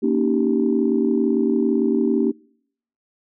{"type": "chord", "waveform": "sine", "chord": "Eb dominant seventh", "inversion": "second", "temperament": "just", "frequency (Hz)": [233.3, 280, 311.1, 388.9], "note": ["Bb3", "Db4", "Eb4", "G4"], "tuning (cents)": [2, 18, 0, -14], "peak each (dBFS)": [-20, -22, -23, -21], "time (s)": [0.02, 2.32], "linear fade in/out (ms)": 20, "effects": ["noise-tail reverb RT60 0.7 s tail -26 dB re dry", "tanh soft clip ceiling -6 dBFS"]}